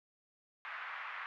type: band-pass noise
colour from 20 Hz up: pink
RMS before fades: -44 dBFS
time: 0.65-1.26 s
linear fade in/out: 0 ms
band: 1100 to 2200 Hz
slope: 24 dB/octave
effects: none